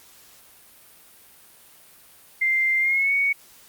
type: tone with pitch glide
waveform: sine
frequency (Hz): 2093 to 2230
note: C7 to C#7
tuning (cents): 0 to +10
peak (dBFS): -18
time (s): 2.41-3.33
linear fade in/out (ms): 10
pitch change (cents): +110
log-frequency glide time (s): 2.79-3.13
effects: white hiss -51 dBFS RMS until 3.68 s + Opus 48 kbps